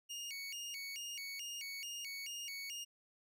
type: tone with vibrato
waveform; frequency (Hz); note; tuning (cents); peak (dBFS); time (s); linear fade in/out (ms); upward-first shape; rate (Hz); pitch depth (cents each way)
25% pulse; 2514; D#7; +17; -39; 0.09-2.85; 20; square; 2.3; 210
effects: none